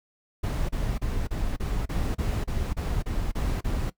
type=noise bursts; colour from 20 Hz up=brown; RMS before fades=-27 dBFS; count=12; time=0.43-3.902 s; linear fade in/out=10 ms; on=260 ms; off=32 ms; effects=noise-tail reverb RT60 0.1 s tail -19 dB re dry